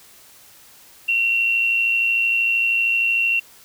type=tone with amplitude modulation; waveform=sine; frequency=2735 Hz; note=F7; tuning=37 cents flat; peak=-14 dBFS; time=1.08-3.4 s; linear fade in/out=10 ms; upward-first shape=sine; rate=113 Hz; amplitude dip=45%; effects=white hiss -48 dBFS RMS until 3.64 s